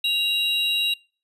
triangle tone pair together, 2786 / 3866 Hz, F7 / B7, -5 / -38 cents, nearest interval tritone, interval 567 cents, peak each -21 dBFS, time 0.04-0.94 s, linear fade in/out 5 ms, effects noise-tail reverb RT60 0.4 s tail -25 dB re dry + resampled to 32000 Hz

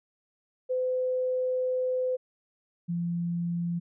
sine tone pair in turn, 509 / 171.78 Hz, C5 / F3, -48 / -28 cents, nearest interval octave + perfect fifth, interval 1880 cents, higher first, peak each -25 / -27 dBFS, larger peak first, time 0.69-2.17 / 2.88-3.8 s, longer first, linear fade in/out 20 ms, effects none

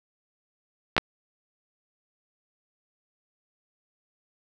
clicks, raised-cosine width 0.3 ms, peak -4 dBFS, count 2, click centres 0.966 / 0.98 s, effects 7-bit

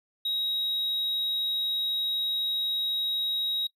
triangle tone, 3807 Hz, A#7, 36 cents sharp, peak -25 dBFS, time 0.25-3.67 s, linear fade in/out 5 ms, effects noise-tail reverb RT60 0.1 s tail -21 dB re dry

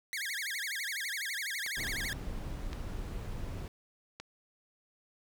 sawtooth tone with vibrato, 1898 Hz, A#6, 31 cents sharp, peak -31 dBFS, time 0.13-2.13 s, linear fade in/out 0 ms, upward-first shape sine, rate 12 Hz, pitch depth 300 cents each way
clicks, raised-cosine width 0.2 ms, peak -25 dBFS, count 4, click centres 1.663 / 1.869 / 2.731 / 4.2 s
brown noise, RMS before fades -39 dBFS, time 1.77-3.68 s, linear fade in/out 2 ms
effects none

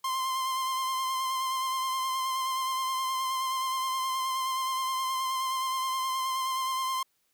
45% pulse tone with vibrato, 1046.5 Hz, C6, in tune, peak -28 dBFS, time 0.04-7.03 s, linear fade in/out 5 ms, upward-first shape sine, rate 9.5 Hz, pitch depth 22 cents each way, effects white hiss -73 dBFS RMS until 7.33 s

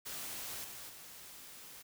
white noise with level steps, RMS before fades -43 / -48 / -52 dBFS, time 0.05-1.83 s, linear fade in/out 20 ms, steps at 0.64 / 0.89 s, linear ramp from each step 5 ms, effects none

